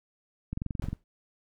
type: click train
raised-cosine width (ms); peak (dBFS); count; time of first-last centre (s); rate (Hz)
5; -20; 10; 0.53-0.93; 22.5
type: noise with exponential decay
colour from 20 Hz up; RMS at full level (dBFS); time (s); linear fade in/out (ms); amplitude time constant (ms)
brown; -34; 0.82-1.04; 2; 46
effects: none